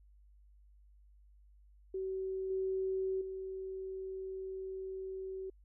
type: tone with level steps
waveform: sine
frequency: 380 Hz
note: F#4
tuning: 46 cents sharp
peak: -35 / -32 / -39 dBFS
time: 1.94-5.5 s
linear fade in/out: 5 ms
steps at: 2.5 / 3.21 s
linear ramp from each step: 5 ms
effects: added 50 Hz sine -59 dBFS peak until 5.64 s